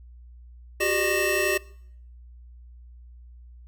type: tone cluster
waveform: square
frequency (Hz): 366.3 / 397.8 / 601 / 1864 / 2656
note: F#4 / G4 / D5 / A#6 / E7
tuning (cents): -17 / +25 / +40 / -1 / +12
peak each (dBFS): -29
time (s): 0.8-1.58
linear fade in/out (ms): 10
effects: noise-tail reverb RT60 0.7 s tail -23 dB re dry + added 60 Hz sine -44 dBFS peak until 3.67 s